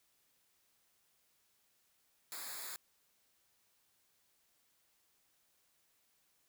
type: noise with comb filter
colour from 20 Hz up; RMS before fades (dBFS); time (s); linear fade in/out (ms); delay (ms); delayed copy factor
white; -45; 2.32-2.76; 0; 0.34; -0.8
effects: white hiss -75 dBFS RMS until 6.48 s